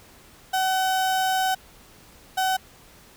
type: tone pair in turn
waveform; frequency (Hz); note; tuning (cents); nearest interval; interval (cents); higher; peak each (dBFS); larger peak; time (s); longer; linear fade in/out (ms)
35% pulse; 756 / 756; F#5 / F#5; +37 / +37; unison; 0; neither; -19; neither; 0.53-1.55 / 2.37-2.57; first; 10
effects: pink hiss -51 dBFS RMS until 3.16 s